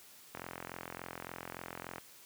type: click train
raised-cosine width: 0.5 ms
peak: -26 dBFS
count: 72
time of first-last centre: 0.35-1.982 s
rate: 43.5 Hz
effects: white hiss -57 dBFS RMS until 2.25 s + high-pass 80 Hz 12 dB/octave